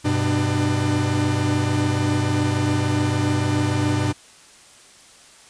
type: tone cluster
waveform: 45% pulse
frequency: 98.5 / 125.4 / 298.9 Hz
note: G2 / B2 / D4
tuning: +9 / +27 / +31 cents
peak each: -23 dBFS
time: 0.04-4.13 s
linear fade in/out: 20 ms
effects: white hiss -48 dBFS RMS until 5.49 s + resampled to 22050 Hz